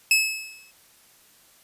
sawtooth tone with exponential decay, 2592 Hz, E7, 30 cents flat, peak -11 dBFS, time 0.11-0.71 s, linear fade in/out 2 ms, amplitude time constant 130 ms, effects white hiss -56 dBFS RMS until 1.63 s + resampled to 32000 Hz

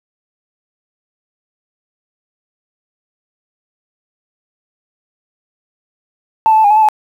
sine tone with pitch steps, 883 / 871 / 877 / 815 / 854 / 875 / 854 Hz, A5 / A5 / A5 / G#5 / G#5 / A5 / G#5, +6 / -18 / -6 / -33 / +48 / -10 / +48 cents, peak -5 dBFS, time 6.46-6.887 s, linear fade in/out 0 ms, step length 61 ms, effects tanh soft clip ceiling -2 dBFS + 7-bit

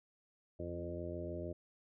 harmonic tone with a mistuned harmonic, 86.6 Hz, F2, 14 cents flat, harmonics 1 / 2 / 3 / 4 / 5 / 6 / 7, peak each -45 / -49 / -50 / -45 / -51 / -50 / -46 dBFS, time 0.59-1.53 s, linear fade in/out 10 ms, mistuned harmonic 2, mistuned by -21 cents, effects none

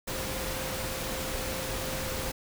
sine tone in noise, 523.3 Hz, C5, in tune, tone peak -39 dBFS, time 0.07-2.32 s, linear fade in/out 10 ms, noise pink, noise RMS -34 dBFS, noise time 0.07-2.32 s, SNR -8 dB, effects none

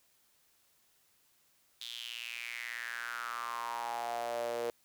sawtooth tone with high-pass filter sweep, 118.3 Hz, A#2, 26 cents sharp, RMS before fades -39 dBFS, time 1.81-4.7 s, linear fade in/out 0 ms, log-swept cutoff 3600 to 480 Hz, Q 6, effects white hiss -70 dBFS RMS until 4.84 s

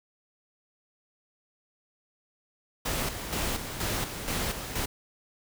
pink noise with tremolo, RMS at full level -30 dBFS, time 2.85-4.86 s, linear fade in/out 10 ms, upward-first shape square, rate 2.1 Hz, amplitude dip 55%, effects none

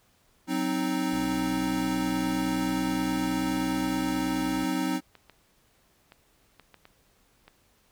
square chord, C diminished, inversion second, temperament equal, 185 / 261.6 / 311.1 Hz, Gb3 / C4 / Eb4, 0 / 0 / 0 cents, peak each -34 / -30 / -30 dBFS, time 0.47-5.01 s, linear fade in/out 50 ms
20% pulse tone with vibrato, 61.74 Hz, B1, in tune, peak -36 dBFS, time 1.12-4.65 s, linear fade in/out 5 ms, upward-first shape sine, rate 8.9 Hz, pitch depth 11 cents each way
clicks, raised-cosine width 0.3 ms, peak -32 dBFS, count 10, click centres 3.564 / 4.324 / 4.658 / 5.153 / 5.297 / 6.121 / 6.597 / 6.743 / 6.854 / 7.48 s
effects pink hiss -65 dBFS RMS until 7.91 s

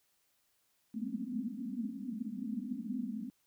white band-pass noise, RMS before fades -39 dBFS, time 0.94-3.3 s, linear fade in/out 0 ms, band 200 to 260 Hz, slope 96 dB/octave, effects white hiss -75 dBFS RMS until 3.46 s

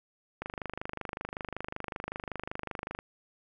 click train, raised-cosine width 0.5 ms, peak -20 dBFS, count 66, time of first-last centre 0.42-2.989 s, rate 25.3 Hz, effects none

